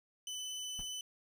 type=tone with vibrato; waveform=25% pulse; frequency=3010 Hz; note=F#7; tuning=29 cents sharp; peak=-36 dBFS; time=0.27-1.01 s; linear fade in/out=2 ms; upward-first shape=sine; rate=17 Hz; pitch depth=9 cents each way
type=noise with exponential decay; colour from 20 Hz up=brown; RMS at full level=-41 dBFS; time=0.79-0.9 s; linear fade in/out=2 ms; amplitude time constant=23 ms
effects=none